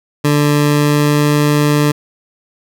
20% pulse tone with pitch glide, 146.83 to 147.68 Hz, D3 to D3, 0 to +10 cents, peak -5 dBFS, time 0.24-1.92 s, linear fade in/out 10 ms, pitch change +10 cents, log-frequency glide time 0.59-1.32 s, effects none

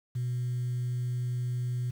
sine tone, 123.47 Hz, B2, in tune, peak -27 dBFS, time 0.15-1.91 s, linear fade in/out 10 ms, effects tanh soft clip ceiling -25 dBFS + 9-bit

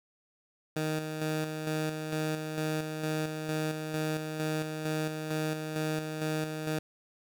15% pulse tone with tremolo, 155.56 Hz, D#3, in tune, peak -23 dBFS, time 0.76-6.79 s, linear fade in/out 5 ms, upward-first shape square, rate 2.2 Hz, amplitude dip 45%, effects none

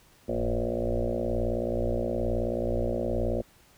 sine tone with frequency modulation, 295.6 Hz, D4, 11 cents sharp, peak -25 dBFS, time 0.28-3.42 s, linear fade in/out 10 ms, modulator 58.9 Hz, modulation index 5.5, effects pink hiss -59 dBFS RMS until 3.77 s

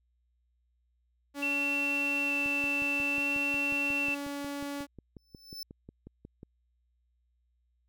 sawtooth tone, 284 Hz, C#4, 42 cents sharp, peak -31 dBFS, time 1.34-4.87 s, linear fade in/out 50 ms
sine tone with vibrato, 2689 Hz, E7, 34 cents sharp, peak -28 dBFS, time 1.42-4.15 s, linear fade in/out 10 ms, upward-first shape square, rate 0.57 Hz, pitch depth 10 cents each way
click train, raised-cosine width 3 ms, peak -33 dBFS, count 23, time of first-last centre 2.46-6.431 s, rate 5.54 Hz
45% pulse tone with exponential growth, 5280 Hz, E8, 2 cents sharp, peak -36 dBFS, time 5.18-5.63 s, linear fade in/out 2 ms, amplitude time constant 96 ms
effects added 60 Hz sine -70 dBFS peak until 7.88 s

